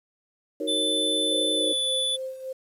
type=chord; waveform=sine; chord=D# minor seventh; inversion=none; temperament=equal with one note detuned; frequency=311.1 / 371.3 / 466.2 / 554.4 Hz; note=D#4 / F#4 / A#4 / C#5; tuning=0 / +6 / 0 / 0 cents; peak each=-31 / -35 / -32 / -32 dBFS; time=0.6-1.73 s; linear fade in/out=5 ms
type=tone with pitch glide; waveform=square; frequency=3520 to 3474 Hz; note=A7 to A7; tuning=0 to -23 cents; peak=-24 dBFS; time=0.67-2.17 s; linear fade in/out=20 ms; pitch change=-23 cents; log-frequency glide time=1.55-1.66 s
type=tone with tremolo; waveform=sine; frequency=523.3 Hz; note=C5; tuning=in tune; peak=-29 dBFS; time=1.31-2.53 s; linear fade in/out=10 ms; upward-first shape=sine; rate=3.5 Hz; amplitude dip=65%
effects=resampled to 32000 Hz + 9-bit